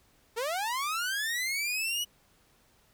sawtooth linear sweep, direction up, 431.9 to 2960 Hz, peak -26 dBFS, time 0.36-2.05 s, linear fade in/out 20 ms, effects pink hiss -65 dBFS RMS until 2.93 s

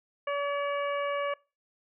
harmonic tone, 570 Hz, C#5, 48 cents sharp, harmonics 1 / 2 / 3 / 4 / 5, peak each -30 / -33 / -39 / -40 / -44 dBFS, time 0.27-1.34 s, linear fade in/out 5 ms, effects noise-tail reverb RT60 0.3 s tail -23 dB re dry

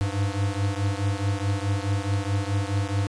square beating tone pair, 98 / 102.7 Hz, G2 / G#2, 0 / -19 cents, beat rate 4.7 Hz, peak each -26 / -28 dBFS, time 0.01-3.07 s, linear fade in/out 0 ms, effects resampled to 22050 Hz

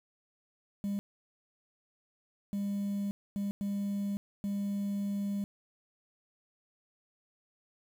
sine tone bursts at uneven times, 201 Hz, G3, 44 cents sharp, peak -28 dBFS, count 5, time 0.84-0.99 / 2.53-3.11 / 3.36-3.51 / 3.61-4.17 / 4.44-5.44 s, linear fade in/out 0 ms, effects tanh soft clip ceiling -30 dBFS + 9-bit

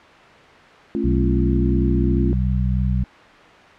sine chord, A augmented, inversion none, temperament just, 220 / 275 / 343.8 Hz, A3 / C#4 / E#4, 0 / -14 / -27 cents, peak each -24 dBFS, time 0.95-2.33 s, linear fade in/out 0 ms
harmonic tone, 63 Hz, B1, 35 cents sharp, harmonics 1 / 2 / 3, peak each -19 / -22 / -24 dBFS, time 1.04-3.04 s, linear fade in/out 5 ms
effects white hiss -44 dBFS RMS until 3.78 s + low-pass 2000 Hz 12 dB/octave

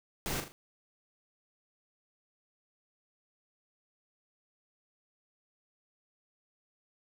pink noise with echo, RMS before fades -35 dBFS, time 0.26-0.4 s, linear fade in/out 0 ms, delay 40 ms, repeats 3, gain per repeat -7 dB, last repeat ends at 0.52 s, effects none

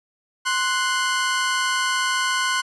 sawtooth tone pair together, 1045.6 / 1480 Hz, C6 / F#6, -1 / 0 cents, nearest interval tritone, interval 601 cents, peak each -19 dBFS, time 0.45-2.62 s, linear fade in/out 20 ms, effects resampled to 22050 Hz

